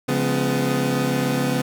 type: chord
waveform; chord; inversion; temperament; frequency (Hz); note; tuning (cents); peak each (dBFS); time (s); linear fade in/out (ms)
25% pulse; C# dominant seventh; none; equal with one note detuned; 138.59 / 174.61 / 207.7 / 250.1; C#3 / E#3 / G#3 / B3; 0 / 0 / 0 / +22; -20 / -25 / -25 / -19; 0.08-1.62; 10
effects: none